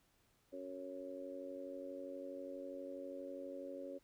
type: harmonic tone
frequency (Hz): 92.3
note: F#2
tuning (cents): -4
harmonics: 3 / 4 / 5 / 6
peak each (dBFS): -50 / -53 / -54 / -47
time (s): 0.52-3.99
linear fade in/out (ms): 20
effects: pink hiss -75 dBFS RMS until 4.03 s